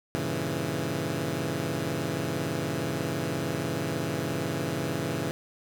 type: chord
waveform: 15% pulse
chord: G diminished seventh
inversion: none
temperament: equal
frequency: 98 / 116.54 / 138.59 / 164.81 Hz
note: G2 / Bb2 / Db3 / Fb3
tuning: 0 / 0 / 0 / 0 cents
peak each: -31 / -30 / -26 / -26 dBFS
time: 0.15-5.31 s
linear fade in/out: 0 ms
effects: none